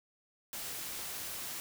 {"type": "noise", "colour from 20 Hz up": "white", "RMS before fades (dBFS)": -41, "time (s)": [0.53, 1.6], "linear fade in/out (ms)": 0, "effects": []}